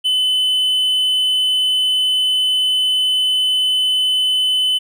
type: tone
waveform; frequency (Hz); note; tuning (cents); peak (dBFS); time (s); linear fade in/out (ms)
triangle; 3023; F#7; +36; -12; 0.04-4.79; 20
effects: none